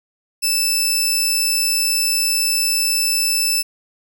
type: tone pair together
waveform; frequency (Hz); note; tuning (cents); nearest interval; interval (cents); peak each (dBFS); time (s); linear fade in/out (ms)
15% pulse; 2637 / 5274; E7 / E8; 0 / 0; octave; 1200; -14; 0.42-3.63; 20
effects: none